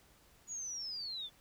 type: linear sweep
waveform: sine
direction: down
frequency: 6890 to 3409 Hz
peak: -39 dBFS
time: 0.47-1.3 s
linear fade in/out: 50 ms
effects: pink hiss -65 dBFS RMS until 1.4 s